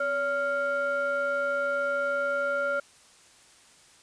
triangle ring-modulated tone, 413.4 Hz, G#4, 8 cents flat, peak -20 dBFS, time 0-2.8 s, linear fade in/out 5 ms, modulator 981 Hz, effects white hiss -56 dBFS RMS until 4.02 s + resampled to 22050 Hz

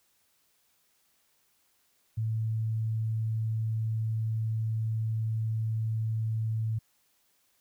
sine tone, 111 Hz, A2, 16 cents sharp, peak -27 dBFS, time 2.17-6.79 s, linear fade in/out 10 ms, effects white hiss -70 dBFS RMS until 7.6 s

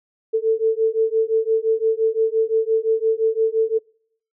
sine beating tone pair, 442.1 / 447.9 Hz, A4 / A4, +8 / +31 cents, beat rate 5.8 Hz, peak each -19 dBFS, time 0.33-3.79 s, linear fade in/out 20 ms, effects noise-tail reverb RT60 0.6 s tail -26 dB re dry

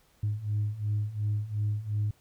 sine beating tone pair, 103.2 / 106 Hz, G#2 / G#2, -10 / +36 cents, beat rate 2.8 Hz, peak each -31 / -28 dBFS, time 0.23-2.11 s, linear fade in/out 5 ms, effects tanh soft clip ceiling -22 dBFS + pink hiss -65 dBFS RMS until 2.2 s

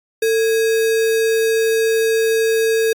sine tone with sample-and-hold, 448.3 Hz, A4, 32 cents sharp, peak -13 dBFS, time 0.22-2.93 s, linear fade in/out 5 ms, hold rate 2100 Hz, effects AAC 64 kbps

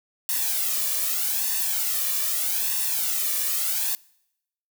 blue noise with flanger, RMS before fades -25 dBFS, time 0.29-3.95 s, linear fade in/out 0 ms, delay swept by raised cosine 1.1 to 1.73 ms, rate 0.81 Hz, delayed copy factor +0.8, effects noise-tail reverb RT60 0.8 s tail -24 dB re dry

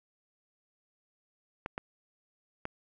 clicks, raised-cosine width 0.5 ms, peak -20 dBFS, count 3, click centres 1.661 / 1.779 / 2.654 s, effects none

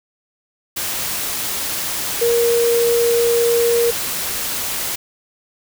sine tone in noise, 469.7 Hz, A#4, 13 cents sharp, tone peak -13 dBFS, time 2.21-3.91 s, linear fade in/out 10 ms, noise white, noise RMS -23 dBFS, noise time 0.76-4.96 s, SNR +7 dB, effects none

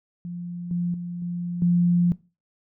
sine tone with level steps, 174.61 Hz, F3, in tune, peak -30 / -22 / -29 / -26 / -16 dBFS, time 0.25-2.12 s, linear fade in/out 0 ms, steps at 0.71 / 0.94 / 1.22 / 1.62 s, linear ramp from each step 2 ms, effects noise-tail reverb RT60 0.3 s tail -20 dB re dry

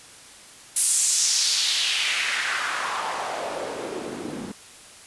white noise with band-pass filter sweep, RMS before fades -25 dBFS, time 0.76-4.52 s, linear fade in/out 5 ms, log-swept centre 10000 to 210 Hz, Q 2.3, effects white hiss -46 dBFS RMS until 5.06 s + resampled to 24000 Hz

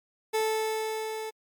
30% pulse tone with level ramp, 438.1 Hz, A4, 7 cents flat, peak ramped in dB -21 to -31 dBFS, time 0.33-1.31 s, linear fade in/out 20 ms, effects MP3 96 kbps

